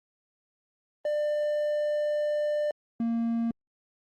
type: tone pair in turn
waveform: triangle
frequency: 596 / 231.1 Hz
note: D5 / A#3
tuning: +25 / -15 cents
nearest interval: octave + major third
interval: 1640 cents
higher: first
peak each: -23 dBFS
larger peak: neither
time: 1.05-2.71 / 3-3.51 s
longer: first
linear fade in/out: 2 ms
effects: Opus 24 kbps